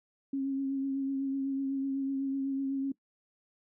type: tone with vibrato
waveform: sine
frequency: 271.8 Hz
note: C#4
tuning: 34 cents flat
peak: -29 dBFS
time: 0.33-2.92 s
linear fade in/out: 5 ms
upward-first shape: triangle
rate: 8 Hz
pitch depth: 27 cents each way
effects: noise-tail reverb RT60 0.1 s tail -20 dB re dry